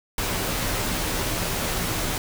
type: noise with comb filter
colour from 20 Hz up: pink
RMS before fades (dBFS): -26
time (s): 0.18-2.18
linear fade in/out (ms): 2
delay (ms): 14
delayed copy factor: -0.5
effects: none